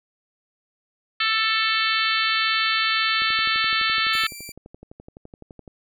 harmonic tone, 441.8 Hz, A4, 7 cents sharp, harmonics 3 / 4 / 5 / 6 / 7 / 8 / 9 / 10, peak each -25 / -26 / -27 / -28 / -28 / -29 / -30 / -30 dBFS, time 1.2-4.27 s, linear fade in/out 5 ms
click train, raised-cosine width 2 ms, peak -28 dBFS, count 30, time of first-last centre 3.22-5.678 s, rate 11.8 Hz
10% pulse tone, 2349 Hz, D7, in tune, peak -27 dBFS, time 4.13-4.52 s, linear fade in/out 5 ms
effects none

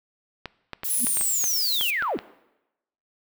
clicks, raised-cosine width 0.3 ms, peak -16 dBFS, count 10, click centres 0.457 / 0.733 / 0.834 / 1.069 / 1.171 / 1.211 / 1.441 / 1.811 / 2.024 / 2.189 s
violet noise, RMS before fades -28 dBFS, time 0.84-1.91 s, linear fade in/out 10 ms
sine linear sweep, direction down, 11175 to 138.59 Hz, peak -23 dBFS, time 0.89-2.18 s, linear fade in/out 20 ms
sine tone with exponential growth, 239.5 Hz, A#3, 47 cents sharp, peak -23 dBFS, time 0.97-1.05 s, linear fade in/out 5 ms, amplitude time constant 17 ms
effects noise-tail reverb RT60 0.9 s tail -19 dB re dry

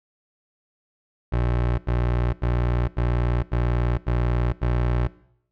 25% pulse tone bursts, 60 Hz, B1, 49 cents flat, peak -16 dBFS, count 7, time 1.32-5.074 s, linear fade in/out 10 ms, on 460 ms, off 89 ms, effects noise-tail reverb RT60 0.7 s tail -20 dB re dry + low-pass 2000 Hz 12 dB/octave

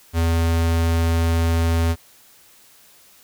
square tone, 83 Hz, E2, 12 cents sharp, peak -17 dBFS, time 0.13-1.96 s, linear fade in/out 50 ms, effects white hiss -51 dBFS RMS until 3.23 s

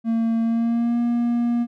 triangle tone with pitch glide, 227.7 to 237.6 Hz, A#3 to A#3, -40 to +33 cents, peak -16 dBFS, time 0.04-1.67 s, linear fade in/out 50 ms, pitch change +73 cents, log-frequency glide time 0.42-0.99 s, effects none

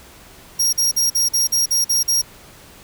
sawtooth tone bursts, 5620 Hz, F8, 10 cents sharp, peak -12 dBFS, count 9, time 0.59-2.218 s, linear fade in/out 10 ms, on 140 ms, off 46 ms, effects pink hiss -44 dBFS RMS until 2.83 s

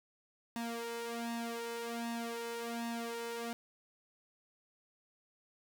sawtooth tone with flanger, 233.1 Hz, A#3, in tune, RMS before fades -40 dBFS, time 0.56-3.53 s, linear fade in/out 0 ms, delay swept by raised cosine 1.1 to 2.3 ms, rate 1.3 Hz, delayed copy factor +0.8, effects none

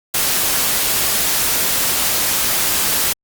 white noise, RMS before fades -17 dBFS, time 0.14-3.13 s, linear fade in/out 5 ms, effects Opus 48 kbps

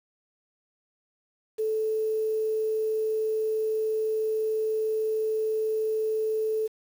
sine tone with quantisation, 436.9 Hz, A4, 12 cents flat, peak -24 dBFS, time 1.58-6.68 s, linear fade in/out 20 ms, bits 8, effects none

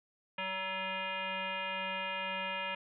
sine tone with frequency modulation, 1702 Hz, G#6, 42 cents sharp, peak -34 dBFS, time 0.38-2.75 s, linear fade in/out 5 ms, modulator 378 Hz, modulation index 3.2, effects none

